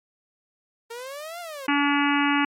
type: exponential two-way sweep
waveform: sawtooth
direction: up then down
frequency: 455 to 711 to 512 Hz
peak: -30 dBFS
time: 0.9-1.67 s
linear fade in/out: 10 ms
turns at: 1.4 s
type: harmonic tone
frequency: 286.2 Hz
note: D4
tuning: 45 cents flat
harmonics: 1 / 3 / 4 / 5 / 6 / 7 / 8 / 9 / 10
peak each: -22 / -27 / -28 / -29 / -30 / -30 / -31 / -32 / -32 dBFS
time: 1.68-2.45 s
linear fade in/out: 5 ms
effects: MP3 64 kbps